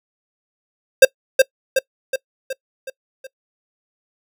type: tone with echo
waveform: square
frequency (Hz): 530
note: C5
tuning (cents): +22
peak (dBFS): -3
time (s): 1.02-1.05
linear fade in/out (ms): 5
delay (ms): 370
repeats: 6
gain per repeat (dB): -5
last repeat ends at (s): 3.27
effects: noise-tail reverb RT60 0.1 s tail -24 dB re dry